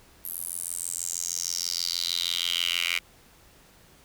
10% pulse tone with high-pass filter sweep, 86.3 Hz, F2, 20 cents flat, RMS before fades -30 dBFS, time 0.24-2.99 s, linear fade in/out 10 ms, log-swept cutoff 12000 to 2400 Hz, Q 5, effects pink hiss -56 dBFS RMS until 4.04 s

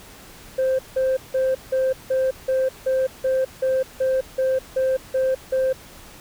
sine tone bursts, 523.3 Hz, C5, in tune, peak -15 dBFS, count 14, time 0.58-5.73 s, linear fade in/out 10 ms, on 210 ms, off 170 ms, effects tanh soft clip ceiling -16 dBFS + pink hiss -44 dBFS RMS until 6.2 s

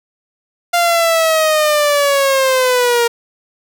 sawtooth linear sweep, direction down, 698.5 to 466.2 Hz, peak -7 dBFS, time 0.73-3.08 s, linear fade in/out 10 ms, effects none

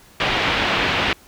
white low-pass noise, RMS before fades -20 dBFS, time 0.2-1.13 s, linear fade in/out 2 ms, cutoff 3200 Hz, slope 24 dB/octave, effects pink hiss -49 dBFS RMS until 1.27 s

